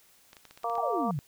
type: clicks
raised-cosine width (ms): 0.2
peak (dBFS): -31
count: 8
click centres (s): 0.331 / 0.368 / 0.453 / 0.51 / 0.575 / 0.634 / 0.698 / 0.754
type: harmonic tone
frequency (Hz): 233.1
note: A#3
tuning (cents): 0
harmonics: 2 / 3 / 4 / 5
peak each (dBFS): -37 / -31 / -36 / -33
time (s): 0.64-1.11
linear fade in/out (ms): 2
type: exponential sweep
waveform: sine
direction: down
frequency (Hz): 830.6 to 130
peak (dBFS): -29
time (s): 0.78-1.19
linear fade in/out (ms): 0
effects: white hiss -61 dBFS RMS until 1.27 s